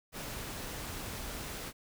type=noise; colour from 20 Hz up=pink; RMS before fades=-41 dBFS; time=0.12-1.73 s; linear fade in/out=50 ms; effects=none